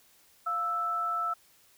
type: tone pair together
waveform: sine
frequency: 698 / 1318.5 Hz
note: F5 / E6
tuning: -1 / 0 cents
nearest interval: major seventh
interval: 1101 cents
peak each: -38 / -28 dBFS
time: 0.46-1.34 s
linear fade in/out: 10 ms
effects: white hiss -62 dBFS RMS until 1.77 s